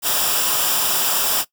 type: noise with comb filter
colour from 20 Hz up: white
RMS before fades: -19 dBFS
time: 0.02-1.45 s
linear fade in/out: 50 ms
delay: 0.47 ms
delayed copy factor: -0.65
effects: noise-tail reverb RT60 0.1 s tail -18 dB re dry